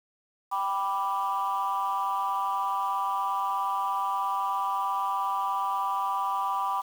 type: chord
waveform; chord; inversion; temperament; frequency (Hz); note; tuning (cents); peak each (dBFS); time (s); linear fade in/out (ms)
sine; G major; none; equal; 784 / 987.8 / 1174.7; G5 / B5 / D6; 0 / 0 / 0; -30 / -28 / -29; 0.51-6.82; 20
effects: tanh soft clip ceiling -20 dBFS + 8-bit